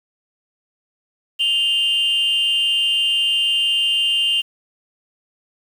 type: tone pair together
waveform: sine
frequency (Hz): 2811 / 3097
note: F7 / G7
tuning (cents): +11 / -22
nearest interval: major second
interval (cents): 167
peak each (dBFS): -15 / -18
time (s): 1.39-4.42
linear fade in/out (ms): 20
effects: tanh soft clip ceiling -12 dBFS + 7-bit